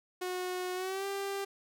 sawtooth tone with pitch glide, 364.6 to 395.3 Hz, F#4 to G4, -25 to +15 cents, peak -30 dBFS, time 0.21-1.45 s, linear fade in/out 10 ms, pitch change +140 cents, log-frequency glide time 0.74-1.06 s, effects none

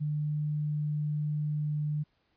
sine tone, 149.9 Hz, D3, 36 cents sharp, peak -28 dBFS, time 0-2.04 s, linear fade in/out 20 ms, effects pink hiss -73 dBFS RMS until 2.36 s + resampled to 11025 Hz

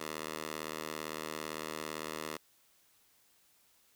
10% pulse tone with high-pass filter, 77.78 Hz, D#2, in tune, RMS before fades -41 dBFS, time 0-2.37 s, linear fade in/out 5 ms, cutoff 430 Hz, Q 0.52, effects white hiss -68 dBFS RMS until 3.95 s

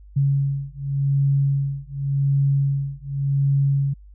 sine beating tone pair, 138.59 / 139.47 Hz, C#3 / C#3, 0 / +11 cents, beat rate 0.88 Hz, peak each -21 dBFS, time 0.16-3.94 s, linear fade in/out 10 ms, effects added 50 Hz sine -42 dBFS peak until 4.14 s

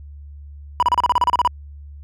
triangle tone bursts, 981 Hz, B5, 12 cents flat, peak -10 dBFS, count 12, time 0.8-1.475 s, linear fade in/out 0 ms, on 26 ms, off 33 ms, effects added 72 Hz sine -35 dBFS peak until 2.03 s

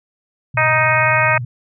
sine tone with vibrato, 122.8 Hz, B2, 9 cents flat, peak -22 dBFS, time 0.54-1.45 s, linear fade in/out 5 ms, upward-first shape triangle, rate 19 Hz, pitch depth 140 cents each way
harmonic tone, 312 Hz, D#4, 5 cents sharp, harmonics 2 / 3 / 4 / 5 / 6 / 7 / 8, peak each -20 / -20 / -20 / -20 / -20 / -20 / -20 dBFS, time 0.57-1.38 s, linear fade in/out 5 ms
effects none

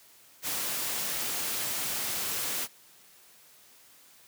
white noise, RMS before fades -32 dBFS, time 0.42-2.68 s, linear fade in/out 50 ms, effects white hiss -57 dBFS RMS until 4.27 s + high-pass 100 Hz 12 dB/octave

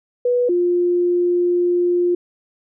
sine tone pair in turn, 490.1 / 352.4 Hz, B4 / F4, -13 / +16 cents, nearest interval tritone, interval 571 cents, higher first, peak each -14 dBFS, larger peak neither, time 0.25-0.49 / 0.49-2.15 s, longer second, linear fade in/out 5 ms, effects none

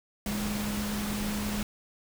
sine tone in noise, 207.7 Hz, G#3, in tune, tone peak -31 dBFS, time 0.26-1.63 s, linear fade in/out 2 ms, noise pink, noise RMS -35 dBFS, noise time 0.26-1.63 s, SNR +1 dB, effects none

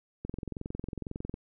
click train, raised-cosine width 3 ms, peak -23 dBFS, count 25, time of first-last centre 0.25-1.341 s, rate 22 Hz, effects none

